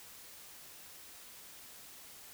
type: silence
effects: white hiss -53 dBFS RMS until 2.33 s